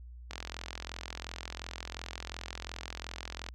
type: click train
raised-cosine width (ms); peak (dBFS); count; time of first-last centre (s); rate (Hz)
0.2; -21; 137; 0.31-3.488; 42.8
effects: added 60 Hz sine -45 dBFS peak until 3.54 s + Opus 48 kbps